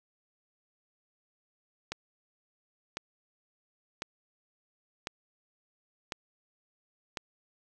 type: click train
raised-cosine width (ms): 0.2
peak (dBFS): -17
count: 6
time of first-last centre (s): 1.92-7.172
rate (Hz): 0.952
effects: none